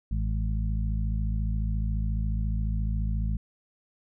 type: harmonic tone with a mistuned harmonic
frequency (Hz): 54.3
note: A1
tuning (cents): -22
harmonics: 1 / 2 / 3 / 4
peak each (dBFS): -26 / -32 / -36 / -38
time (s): 0.11-3.37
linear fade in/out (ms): 5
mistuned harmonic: 4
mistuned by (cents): -38
effects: none

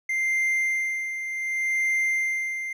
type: tone with tremolo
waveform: triangle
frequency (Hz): 2093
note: C7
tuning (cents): 0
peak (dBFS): -19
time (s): 0.09-2.73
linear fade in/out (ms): 5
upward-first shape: sine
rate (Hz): 0.67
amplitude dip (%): 60
effects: none

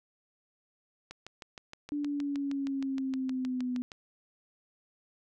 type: click train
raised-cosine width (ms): 0.2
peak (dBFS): -26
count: 19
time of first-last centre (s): 1.11-3.918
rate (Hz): 6.41
type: linear sweep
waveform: sine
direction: down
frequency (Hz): 292.9 to 246.9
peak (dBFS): -30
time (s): 1.92-3.82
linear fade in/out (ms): 0
effects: none

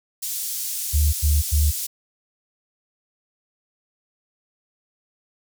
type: band-pass noise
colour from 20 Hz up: white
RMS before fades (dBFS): -28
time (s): 0.22-1.87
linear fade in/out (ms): 10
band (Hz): 5500 to 16000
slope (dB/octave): 12
type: tone bursts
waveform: sine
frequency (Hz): 74.6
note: D2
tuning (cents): +28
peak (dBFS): -15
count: 3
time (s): 0.93-1.716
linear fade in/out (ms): 20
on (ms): 200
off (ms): 93
effects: none

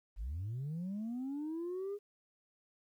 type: linear sweep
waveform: sine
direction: up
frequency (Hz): 42.18 to 415.3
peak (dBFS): -35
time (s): 0.16-1.99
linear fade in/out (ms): 50
effects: tanh soft clip ceiling -35 dBFS + 12-bit

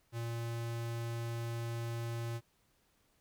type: tone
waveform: square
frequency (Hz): 116.54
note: A#2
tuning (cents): 0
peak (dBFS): -37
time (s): 0.12-2.41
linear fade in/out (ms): 50
effects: pink hiss -73 dBFS RMS until 3.2 s

